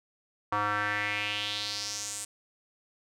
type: tone with band-pass filter sweep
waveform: square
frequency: 103.83 Hz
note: G#2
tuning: in tune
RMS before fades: -32 dBFS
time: 0.52-2.25 s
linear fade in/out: 5 ms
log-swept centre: 1100 to 8400 Hz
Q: 3.5
effects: none